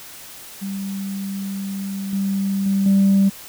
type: tone with level steps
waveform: sine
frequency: 196 Hz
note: G3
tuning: in tune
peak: -24 / -18 / -15 / -10 dBFS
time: 0.61-3.3 s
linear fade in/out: 20 ms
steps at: 2.13 / 2.66 / 2.86 s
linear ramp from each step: 2 ms
effects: tanh soft clip ceiling -9 dBFS + white hiss -39 dBFS RMS until 3.48 s